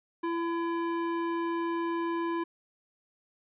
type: tone with band-pass filter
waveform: square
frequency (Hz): 336.6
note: E4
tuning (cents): +36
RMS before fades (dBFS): -31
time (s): 0.23-2.44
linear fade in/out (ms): 10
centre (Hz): 770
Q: 1
effects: resampled to 8000 Hz